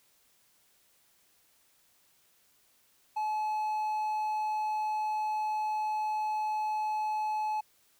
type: tone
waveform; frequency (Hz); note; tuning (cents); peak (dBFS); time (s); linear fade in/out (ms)
triangle; 857; A5; -46; -27; 3.16-7.61; 10
effects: white hiss -67 dBFS RMS until 7.99 s